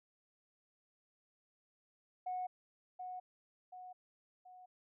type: tone with echo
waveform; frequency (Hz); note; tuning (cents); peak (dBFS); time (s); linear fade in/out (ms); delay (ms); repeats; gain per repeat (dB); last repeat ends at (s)
sine; 733; F#5; -16; -36; 2.26-2.47; 10; 730; 3; -6; 4.66
effects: tanh soft clip ceiling -32 dBFS